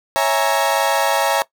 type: chord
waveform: 35% pulse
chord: A# half-diminished seventh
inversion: first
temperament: equal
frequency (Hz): 554.4 / 659.3 / 830.6 / 932.3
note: C#5 / E5 / G#5 / A#5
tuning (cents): 0 / 0 / 0 / 0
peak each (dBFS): -19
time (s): 0.16-1.42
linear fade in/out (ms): 0
effects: noise-tail reverb RT60 0.1 s tail -19 dB re dry